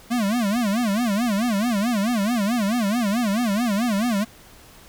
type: tone with vibrato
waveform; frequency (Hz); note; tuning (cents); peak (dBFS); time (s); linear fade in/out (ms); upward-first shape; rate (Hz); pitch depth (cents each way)
square; 220; A3; 0; -20; 0.1-4.25; 20; sine; 4.6; 210
effects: pink hiss -48 dBFS RMS until 4.88 s